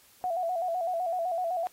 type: tone with vibrato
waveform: sine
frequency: 700 Hz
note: F5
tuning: 4 cents sharp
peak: -27 dBFS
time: 0.24-1.67 s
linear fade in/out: 0 ms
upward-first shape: square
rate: 7.9 Hz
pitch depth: 79 cents each way
effects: white hiss -59 dBFS RMS until 1.72 s + AAC 48 kbps

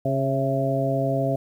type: harmonic tone with a mistuned harmonic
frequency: 136 Hz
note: C#3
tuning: 33 cents flat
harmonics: 1 / 2 / 3 / 4 / 5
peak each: -25 / -28 / -31 / -28 / -25 dBFS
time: 0.05-1.36 s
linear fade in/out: 5 ms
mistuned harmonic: 5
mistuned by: -30 cents
effects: 9-bit

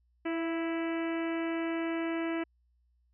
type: harmonic tone with a mistuned harmonic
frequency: 329.6 Hz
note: E4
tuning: in tune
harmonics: 1 / 2 / 3 / 4 / 5 / 6 / 7 / 8 / 9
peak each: -31 / -39 / -45 / -45 / -45 / -45 / -46 / -49 / -52 dBFS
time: 0.25-2.44 s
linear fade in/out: 10 ms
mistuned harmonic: 2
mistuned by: +18 cents
effects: added 60 Hz sine -67 dBFS peak until 3.13 s

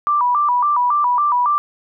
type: tone with vibrato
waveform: sine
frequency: 1074 Hz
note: C6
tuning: 45 cents sharp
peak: -13 dBFS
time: 0.07-1.58 s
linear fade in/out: 0 ms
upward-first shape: square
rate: 3.6 Hz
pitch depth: 160 cents each way
effects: none

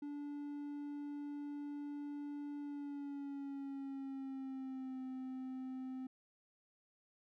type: tone with pitch glide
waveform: triangle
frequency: 289.7 to 259.6 Hz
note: D4 to C4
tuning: -24 to -13 cents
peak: -40 dBFS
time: 0.02-6.07 s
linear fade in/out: 5 ms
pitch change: -189 cents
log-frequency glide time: 2.59-5.01 s
effects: none

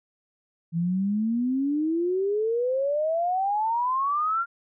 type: exponential sweep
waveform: sine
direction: up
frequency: 163.2 to 1405 Hz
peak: -22 dBFS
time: 0.72-4.46 s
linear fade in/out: 50 ms
effects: none

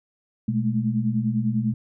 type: tone cluster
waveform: sine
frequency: 122.5 / 210 / 220 Hz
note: B2 / G#3 / A3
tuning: -14 / +19 / 0 cents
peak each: -25 dBFS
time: 0.48-1.74 s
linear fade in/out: 5 ms
effects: none

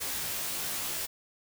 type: noise with comb filter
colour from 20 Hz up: white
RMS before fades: -34 dBFS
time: 0-1.07 s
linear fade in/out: 20 ms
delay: 16 ms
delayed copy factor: -1
effects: none

